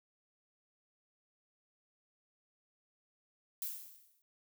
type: noise with exponential decay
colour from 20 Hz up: violet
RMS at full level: -37 dBFS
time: 3.62-4.22 s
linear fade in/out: 1 ms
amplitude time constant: 130 ms
effects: none